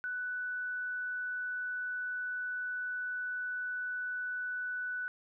sine tone, 1488 Hz, F#6, 9 cents sharp, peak -34 dBFS, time 0.04-5.08 s, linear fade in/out 0 ms, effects none

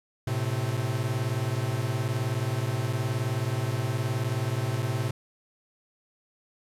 45% pulse beating tone pair, 110.3 / 129.3 Hz, A2 / C3, +5 / -20 cents, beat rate 19 Hz, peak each -29 dBFS, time 0.27-5.11 s, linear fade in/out 5 ms, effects resampled to 32000 Hz + 10-bit

